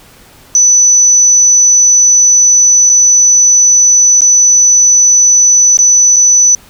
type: tone with dropouts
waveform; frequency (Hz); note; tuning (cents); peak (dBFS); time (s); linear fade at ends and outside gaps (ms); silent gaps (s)
sine; 5980; F#8; +17; -3; 0.55-6.55; 1; 2.894-2.898 / 4.208-4.218 / 5.771-5.789 / 6.161-6.165
effects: pink hiss -40 dBFS RMS until 6.69 s